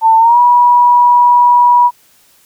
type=tone with pitch glide; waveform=sine; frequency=895 to 970.4 Hz; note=A5 to B5; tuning=+29 to -31 cents; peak=-4 dBFS; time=0.01-1.91 s; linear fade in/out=50 ms; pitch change=+140 cents; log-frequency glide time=0.18-0.39 s; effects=white hiss -49 dBFS RMS until 2.45 s